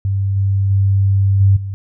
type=tone with level steps; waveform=sine; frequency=98 Hz; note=G2; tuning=in tune; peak=-14 / -12 / -10 / -7 / -21 dBFS; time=0.05-1.74 s; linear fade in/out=0 ms; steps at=0.36 / 0.7 / 1.4 / 1.56 s; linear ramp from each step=10 ms; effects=none